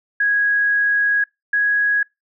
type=tone pair in turn; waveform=sine; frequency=1656 / 1662.6 Hz; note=G#6 / G#6; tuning=-5 / +1 cents; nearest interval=unison; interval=6 cents; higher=second; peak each=-14 dBFS; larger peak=neither; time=0.2-1.24 / 1.53-2.03 s; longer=first; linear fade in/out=5 ms; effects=noise-tail reverb RT60 0.2 s tail -25 dB re dry